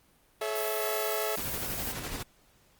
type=chord; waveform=sawtooth; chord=A major; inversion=none; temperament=equal with one note detuned; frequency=429 / 554.4 / 659.3 Hz; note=A4 / C#5 / E5; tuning=-44 / 0 / 0 cents; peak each=-29 / -34 / -30 dBFS; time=0.41-1.36 s; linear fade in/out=5 ms
type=noise; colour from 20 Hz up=violet; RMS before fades=-36 dBFS; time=0.55-1.93 s; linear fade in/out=10 ms
type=noise with tremolo; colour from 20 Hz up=pink; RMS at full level=-36 dBFS; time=1.37-2.23 s; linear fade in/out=5 ms; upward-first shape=square; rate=12 Hz; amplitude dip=35%
effects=pink hiss -64 dBFS RMS until 2.79 s + Opus 32 kbps